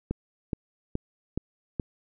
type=click train; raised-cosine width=3 ms; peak=-15 dBFS; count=5; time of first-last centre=0.11-1.798 s; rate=2.37 Hz; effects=none